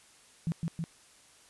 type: tone with echo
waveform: sine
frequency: 164.81 Hz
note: E3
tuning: in tune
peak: -27 dBFS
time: 0.47-0.52 s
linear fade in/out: 0 ms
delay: 160 ms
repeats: 2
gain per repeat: -2 dB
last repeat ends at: 0.84 s
effects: white hiss -59 dBFS RMS until 1.49 s + resampled to 24000 Hz